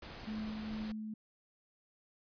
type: noise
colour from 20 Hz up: pink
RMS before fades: -48 dBFS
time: 0.02-0.92 s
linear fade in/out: 5 ms
type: tone with tremolo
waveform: sine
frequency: 216.3 Hz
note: A3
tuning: 29 cents flat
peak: -37 dBFS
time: 0.27-1.14 s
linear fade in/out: 5 ms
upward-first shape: sine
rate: 2.2 Hz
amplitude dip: 25%
effects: resampled to 11025 Hz